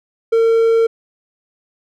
triangle tone, 455.2 Hz, A#4, 41 cents flat, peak -8 dBFS, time 0.32-0.87 s, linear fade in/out 10 ms, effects none

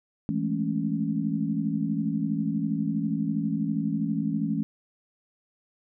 sine chord, A major seventh, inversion second, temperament equal, 164.81 / 207.7 / 220 / 277.2 Hz, E3 / G#3 / A3 / C#4, 0 / 0 / 0 / 0 cents, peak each -30 dBFS, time 0.29-4.63 s, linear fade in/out 0 ms, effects none

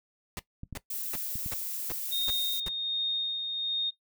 pink noise bursts, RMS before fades -37 dBFS, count 7, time 0.37-2.684 s, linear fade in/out 0 ms, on 22 ms, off 360 ms
clicks, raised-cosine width 5 ms, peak -27 dBFS, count 4, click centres 0.634 / 0.727 / 1.356 / 1.462 s
violet noise, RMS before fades -35 dBFS, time 0.9-2.6 s, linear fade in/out 5 ms
sine tone with tremolo, 3693 Hz, A#7, 17 cents flat, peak -26 dBFS, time 2.11-3.91 s, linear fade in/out 20 ms, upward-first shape sine, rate 1.3 Hz, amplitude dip 40%
effects noise-tail reverb RT60 0.1 s tail -17 dB re dry

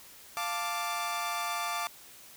sawtooth chord, D minor, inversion first, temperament equal with one note detuned, 698.5 / 883.1 / 1174.7 Hz, F5 / A5 / D6, 0 / +6 / 0 cents, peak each -33 / -34 / -30 dBFS, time 0.37-1.87 s, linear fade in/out 0 ms, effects white hiss -52 dBFS RMS until 2.36 s

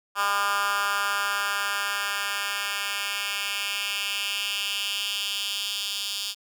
10% pulse tone with high-pass filter sweep, 201.6 Hz, G3, 49 cents sharp, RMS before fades -28 dBFS, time 0.15-6.35 s, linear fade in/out 50 ms, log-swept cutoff 1200 to 3800 Hz, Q 2.6, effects none

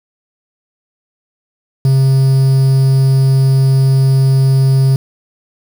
triangle tone with quantisation, 133.9 Hz, C3, 40 cents sharp, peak -5 dBFS, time 1.85-4.96 s, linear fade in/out 2 ms, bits 5, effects none

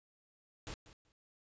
pink noise with echo, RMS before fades -44 dBFS, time 0.67-0.74 s, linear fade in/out 0 ms, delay 190 ms, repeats 2, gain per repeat -15 dB, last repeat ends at 1.12 s, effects resampled to 16000 Hz

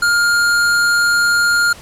square tone, 1410 Hz, F6, 16 cents sharp, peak -12 dBFS, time 0.02-1.73 s, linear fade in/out 5 ms, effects pink hiss -38 dBFS RMS until 1.81 s + low-pass 11000 Hz 12 dB/octave

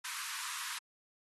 pink high-pass noise, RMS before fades -41 dBFS, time 0.04-0.79 s, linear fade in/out 10 ms, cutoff 950 Hz, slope 96 dB/octave, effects AAC 32 kbps

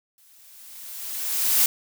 blue noise with exponential growth, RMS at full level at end -17 dBFS, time 0.18-1.66 s, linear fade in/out 1 ms, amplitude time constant 320 ms, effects none

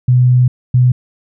sine tone bursts at uneven times, 125.2 Hz, B2, 24 cents sharp, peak -6 dBFS, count 2, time 0.08-0.48 / 0.74-0.92 s, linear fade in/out 5 ms, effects none

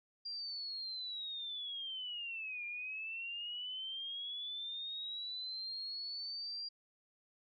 sine linear two-way sweep, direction down then up, 4781 to 2391 to 4781 Hz, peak -40 dBFS, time 0.25-6.69 s, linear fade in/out 10 ms, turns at 2.65 s, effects none

